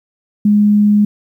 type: tone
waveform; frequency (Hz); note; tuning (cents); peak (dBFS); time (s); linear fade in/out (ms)
sine; 207.7; G#3; 0; -7; 0.45-1.05; 5
effects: 8-bit